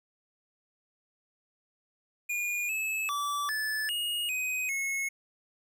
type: tone with pitch steps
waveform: square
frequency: 2433 / 2599 / 1157 / 1738 / 2869 / 2511 / 2181 Hz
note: D#7 / E7 / D6 / A6 / F7 / D#7 / C#7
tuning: -39 / -25 / -26 / -22 / +46 / +15 / -29 cents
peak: -30 dBFS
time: 2.29-5.09 s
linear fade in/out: 10 ms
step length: 400 ms
effects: none